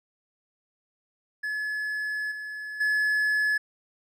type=tone with level steps; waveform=triangle; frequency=1709 Hz; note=G#6; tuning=49 cents sharp; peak=-26 / -32 / -20 dBFS; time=1.43-3.58 s; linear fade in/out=10 ms; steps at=2.31 / 2.8 s; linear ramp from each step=10 ms; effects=none